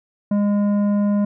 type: tone with tanh clipping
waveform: sine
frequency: 204.6 Hz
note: G#3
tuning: 26 cents flat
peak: -17 dBFS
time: 0.31-1.25 s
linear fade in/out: 5 ms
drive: 10 dB
effects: none